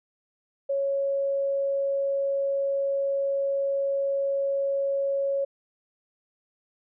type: tone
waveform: sine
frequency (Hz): 553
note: C#5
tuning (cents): -4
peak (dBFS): -23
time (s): 0.69-5.45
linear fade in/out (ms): 10
effects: none